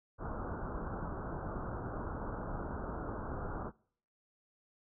pink low-pass noise, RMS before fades -40 dBFS, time 0.18-3.72 s, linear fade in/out 50 ms, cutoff 1500 Hz, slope 96 dB/octave, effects noise-tail reverb RT60 0.6 s tail -25 dB re dry

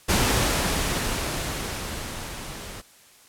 pink noise with level ramp, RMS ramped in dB -20 to -38 dBFS, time 0.08-2.82 s, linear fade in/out 20 ms, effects white hiss -53 dBFS RMS until 3.28 s + low-pass 12000 Hz 12 dB/octave

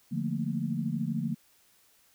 sine chord, Bb major seventh, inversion first, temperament equal, 146.83 / 174.61 / 220 / 233.1 Hz, D3 / F3 / A3 / Bb3, 0 / 0 / 0 / 0 cents, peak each -34 dBFS, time 0.11-1.35 s, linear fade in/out 20 ms, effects white hiss -64 dBFS RMS until 2.14 s

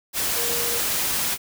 sine tone in noise, 473.3 Hz, A#4, 26 cents sharp, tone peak -31 dBFS, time 0.34-0.82 s, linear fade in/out 50 ms, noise white, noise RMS -24 dBFS, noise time 0.13-1.38 s, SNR -10 dB, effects none

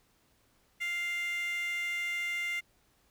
15% pulse tone with high-pass filter, 698.5 Hz, F5, in tune, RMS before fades -34 dBFS, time 0.8-2.61 s, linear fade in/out 20 ms, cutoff 2200 Hz, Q 7.2, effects pink hiss -69 dBFS RMS until 3.1 s

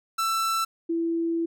45% pulse / sine tone pair in turn, 1332 / 333 Hz, E6 / E4, +18 / +18 cents, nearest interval 2 octaves, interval 2400 cents, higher first, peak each -23 dBFS, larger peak neither, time 0.18-0.65 / 0.89-1.46 s, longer second, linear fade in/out 10 ms, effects none

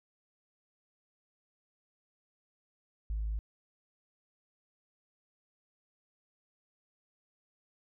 sine tone, 53.4 Hz, G#1, 49 cents sharp, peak -30 dBFS, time 3.1-3.39 s, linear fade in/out 0 ms, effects tanh soft clip ceiling -28 dBFS

